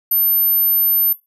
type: tone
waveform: sine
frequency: 13050 Hz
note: G#9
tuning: 32 cents flat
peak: -12 dBFS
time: 0.11-1.13 s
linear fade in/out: 5 ms
effects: noise-tail reverb RT60 0.2 s tail -19 dB re dry + tanh soft clip ceiling -8 dBFS